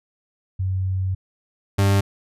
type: tone pair in turn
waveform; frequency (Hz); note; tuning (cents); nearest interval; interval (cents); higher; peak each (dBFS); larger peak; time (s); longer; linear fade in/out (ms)
sine / 40% pulse; 94.1 / 99.06; F#2 / G2; +30 / +19; minor second; 89; second; -20 / -14; second; 0.59-1.15 / 1.78-2.01; first; 10
effects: resampled to 32000 Hz